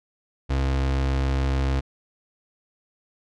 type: tone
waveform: 35% pulse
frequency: 67.1 Hz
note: C2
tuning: 44 cents sharp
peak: -19 dBFS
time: 0.49-1.81 s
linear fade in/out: 20 ms
effects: low-pass 5000 Hz 12 dB/octave